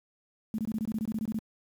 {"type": "tone bursts", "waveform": "sine", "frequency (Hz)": 219.3, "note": "A3", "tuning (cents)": -6, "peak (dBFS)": -28, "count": 13, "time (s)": [0.54, 1.387], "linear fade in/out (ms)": 0, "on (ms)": 43, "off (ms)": 24, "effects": ["high-pass 60 Hz 12 dB/octave", "9-bit"]}